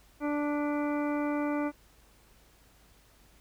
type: harmonic tone with a mistuned harmonic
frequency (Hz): 293.5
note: D4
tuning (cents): -1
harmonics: 1 / 2 / 3 / 4 / 5 / 7 / 8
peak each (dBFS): -29 / -35 / -39 / -41 / -43 / -46 / -47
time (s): 0.2-1.72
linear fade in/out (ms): 50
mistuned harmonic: 7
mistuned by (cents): -38
effects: added 50 Hz sine -62 dBFS peak until 3.4 s + pink hiss -62 dBFS RMS until 3.4 s